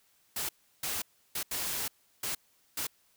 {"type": "noise bursts at uneven times", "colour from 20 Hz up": "white", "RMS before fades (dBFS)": -34, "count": 6, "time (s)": [[0.36, 0.49], [0.83, 1.02], [1.35, 1.43], [1.51, 1.88], [2.23, 2.35], [2.77, 2.87]], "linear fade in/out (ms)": 5, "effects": ["white hiss -68 dBFS RMS until 3.16 s"]}